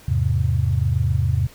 sine chord, E augmented, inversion none, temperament equal, 82.41 / 103.83 / 130.81 Hz, E2 / G#2 / B#2, 0 / 0 / 0 cents, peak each -21 dBFS, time 0.08-1.47 s, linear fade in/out 5 ms, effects pink hiss -47 dBFS RMS until 1.54 s

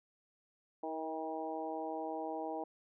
harmonic tone with a mistuned harmonic, 159.5 Hz, D#3, 43 cents sharp, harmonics 2 / 3 / 4 / 5 / 6, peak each -43 / -44 / -43 / -42 / -48 dBFS, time 0.83-2.64 s, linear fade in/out 5 ms, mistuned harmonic 3, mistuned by -20 cents, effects none

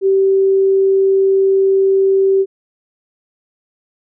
sine tone, 387.2 Hz, G4, 21 cents flat, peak -9 dBFS, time 0.01-2.46 s, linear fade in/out 50 ms, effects none

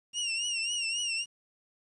25% pulse tone with vibrato, 2794 Hz, F7, in tune, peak -26 dBFS, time 0.13-1.26 s, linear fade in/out 50 ms, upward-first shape triangle, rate 3.7 Hz, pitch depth 97 cents each way, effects resampled to 22050 Hz + 10-bit

